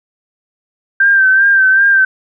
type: tone with vibrato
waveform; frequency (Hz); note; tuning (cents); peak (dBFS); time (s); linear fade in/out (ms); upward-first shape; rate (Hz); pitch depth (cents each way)
sine; 1568; G6; 0; -6; 1-2.05; 5; sine; 2.6; 45
effects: none